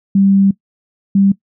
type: tone pair in turn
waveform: sine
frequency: 196 / 196.7 Hz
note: G3 / G3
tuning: 0 / +6 cents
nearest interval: unison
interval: 6 cents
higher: second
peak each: -7 dBFS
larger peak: neither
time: 0.15-0.51 / 1.15-1.32 s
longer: first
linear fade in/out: 5 ms
effects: noise-tail reverb RT60 0.1 s tail -19 dB re dry